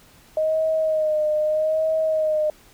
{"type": "tone with vibrato", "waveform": "sine", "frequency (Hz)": 622.3, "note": "D#5", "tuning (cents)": 0, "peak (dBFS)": -18, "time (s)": [0.37, 2.5], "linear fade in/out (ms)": 2, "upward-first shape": "sine", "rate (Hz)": 0.8, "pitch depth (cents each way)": 38, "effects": ["pink hiss -52 dBFS RMS until 2.73 s"]}